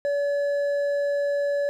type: tone with hard clipping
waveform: triangle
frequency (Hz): 571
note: D5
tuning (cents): -49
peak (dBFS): -23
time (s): 0.05-1.69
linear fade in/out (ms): 0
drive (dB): 8
effects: none